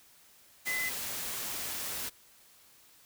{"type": "tone in noise", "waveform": "sine", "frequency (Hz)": 2021, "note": "B6", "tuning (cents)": 39, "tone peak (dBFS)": -31, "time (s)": [0.66, 0.9], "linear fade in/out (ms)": 20, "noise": "white", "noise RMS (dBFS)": -37, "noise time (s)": [0.65, 2.1], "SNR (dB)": 3, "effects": ["white hiss -60 dBFS RMS until 3.05 s"]}